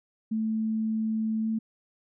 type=tone with pitch glide; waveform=sine; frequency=220 to 221.8 Hz; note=A3 to A3; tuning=0 to +14 cents; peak=-25 dBFS; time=0.31-1.59 s; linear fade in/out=10 ms; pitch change=+14 cents; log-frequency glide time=1.42-1.47 s; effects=none